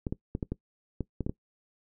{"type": "clicks", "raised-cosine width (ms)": 3, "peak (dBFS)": -18, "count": 9, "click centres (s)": [0.068, 0.125, 0.351, 0.428, 0.52, 1.007, 1.207, 1.265, 1.295], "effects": ["noise-tail reverb RT60 0.1 s tail -20 dB re dry"]}